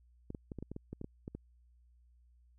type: clicks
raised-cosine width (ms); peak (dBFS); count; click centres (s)
3; -29; 12; 0.304 / 0.348 / 0.518 / 0.587 / 0.626 / 0.716 / 0.764 / 0.93 / 1.014 / 1.044 / 1.279 / 1.35
effects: added 60 Hz sine -62 dBFS peak until 2.58 s